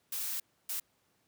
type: noise bursts at uneven times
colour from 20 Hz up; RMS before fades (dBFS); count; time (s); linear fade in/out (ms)
blue; -36; 2; 0.12-0.4 / 0.69-0.8; 5
effects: pink hiss -73 dBFS RMS until 1.27 s + high-pass 100 Hz 12 dB/octave